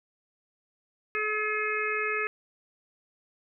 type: harmonic tone with a mistuned harmonic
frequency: 427.4 Hz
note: G#4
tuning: 50 cents sharp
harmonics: 1 / 3 / 4 / 5 / 6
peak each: -33 / -33 / -33 / -33 / -33 dBFS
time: 1.15-2.27 s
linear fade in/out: 0 ms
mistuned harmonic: 6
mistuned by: -18 cents
effects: none